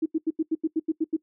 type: tone bursts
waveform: sine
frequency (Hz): 319.1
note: D#4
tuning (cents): +44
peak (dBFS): -20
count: 10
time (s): 0.02-1.167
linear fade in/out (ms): 10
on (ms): 40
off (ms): 83
effects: noise-tail reverb RT60 0.1 s tail -20 dB re dry